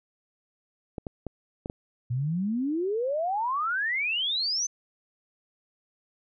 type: clicks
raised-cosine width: 2 ms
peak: -20 dBFS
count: 5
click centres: 0.982 / 1.068 / 1.267 / 1.659 / 1.699 s
type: exponential sweep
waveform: sine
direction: up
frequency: 116.54 to 6272 Hz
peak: -25 dBFS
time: 2.1-4.67 s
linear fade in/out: 10 ms
effects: none